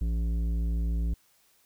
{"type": "tone with tanh clipping", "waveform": "sine", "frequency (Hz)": 56.7, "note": "A#1", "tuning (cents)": -47, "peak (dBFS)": -27, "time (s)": [0.01, 1.14], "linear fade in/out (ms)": 5, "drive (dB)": 11, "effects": ["white hiss -65 dBFS RMS until 1.65 s"]}